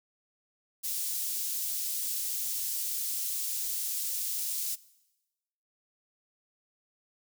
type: high-pass noise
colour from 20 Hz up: white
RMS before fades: -33 dBFS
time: 0.83-4.76 s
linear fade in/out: 20 ms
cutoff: 5400 Hz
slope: 12 dB/octave
effects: noise-tail reverb RT60 1.0 s tail -20 dB re dry